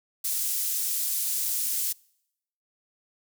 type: high-pass noise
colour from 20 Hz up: pink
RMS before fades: -28 dBFS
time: 0.24-1.93 s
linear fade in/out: 10 ms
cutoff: 8800 Hz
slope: 12 dB/octave
effects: noise-tail reverb RT60 0.8 s tail -26 dB re dry